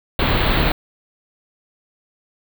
pink band-stop noise, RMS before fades -17 dBFS, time 0.19-0.72 s, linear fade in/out 2 ms, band 4300 to 16000 Hz, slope 96 dB/octave, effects none

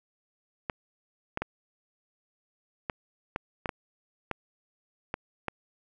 clicks, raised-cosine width 0.5 ms, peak -15 dBFS, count 10, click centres 0.698 / 1.374 / 1.42 / 2.898 / 3.361 / 3.658 / 3.692 / 4.313 / 5.141 / 5.483 s, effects none

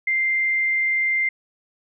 sine tone, 2093 Hz, C7, in tune, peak -18 dBFS, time 0.07-1.29 s, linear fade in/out 5 ms, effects none

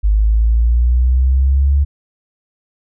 sine linear sweep, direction up, 50.8 to 71.4 Hz, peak -9 dBFS, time 0.03-1.85 s, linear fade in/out 20 ms, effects none

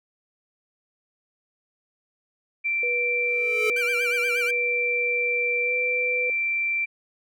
sine tone, 2349 Hz, D7, in tune, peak -22 dBFS, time 2.64-6.86 s, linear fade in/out 20 ms
sine tone with pitch glide, 485.9 to 495.8 Hz, B4 to B4, -28 to +7 cents, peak -28 dBFS, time 2.83-6.3 s, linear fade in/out 2 ms, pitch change +35 cents, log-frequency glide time 5.63-5.73 s
square tone with exponential growth, 433.3 Hz, A4, 27 cents flat, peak -22 dBFS, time 3.19-3.7 s, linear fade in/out 2 ms, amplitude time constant 110 ms
sawtooth tone with vibrato, 1469 Hz, F#6, 13 cents flat, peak -28 dBFS, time 3.76-4.51 s, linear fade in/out 5 ms, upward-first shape sine, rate 8.4 Hz, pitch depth 140 cents each way
effects none

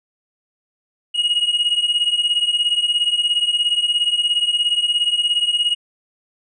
triangle beating tone pair, 2874 / 2891 Hz, F7 / F#7, +49 / -41 cents, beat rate 17 Hz, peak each -19 / -16 dBFS, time 1.14-5.75 s, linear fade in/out 20 ms, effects resampled to 22050 Hz

